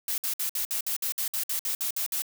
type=noise bursts; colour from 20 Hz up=blue; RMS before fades=-29 dBFS; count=14; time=0.08-2.221 s; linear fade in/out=2 ms; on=100 ms; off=57 ms; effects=none